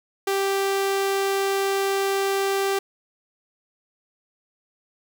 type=tone; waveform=sawtooth; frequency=392 Hz; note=G4; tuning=in tune; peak=-17 dBFS; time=0.27-2.79 s; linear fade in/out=5 ms; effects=8-bit